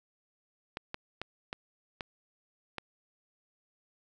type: clicks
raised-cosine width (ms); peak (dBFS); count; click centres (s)
0.3; -20; 6; 0.771 / 0.944 / 1.216 / 1.529 / 2.008 / 2.783
effects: none